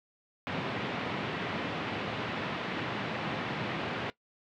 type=band-pass noise; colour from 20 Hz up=pink; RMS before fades=-35 dBFS; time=0.47-4.1 s; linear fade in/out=0 ms; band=120 to 3300 Hz; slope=24 dB/octave; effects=noise-tail reverb RT60 0.1 s tail -18 dB re dry